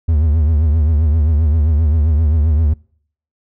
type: tone with vibrato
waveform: triangle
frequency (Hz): 77.4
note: D#2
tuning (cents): -9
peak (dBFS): -8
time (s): 0.08-2.74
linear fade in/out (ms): 10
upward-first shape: triangle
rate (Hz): 7.6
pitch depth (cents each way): 140
effects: noise-tail reverb RT60 0.6 s tail -26 dB re dry